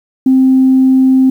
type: tone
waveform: sine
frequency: 261.9 Hz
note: C4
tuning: 2 cents sharp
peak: -4 dBFS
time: 0.26-1.3 s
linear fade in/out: 5 ms
effects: tanh soft clip ceiling 0 dBFS + 7-bit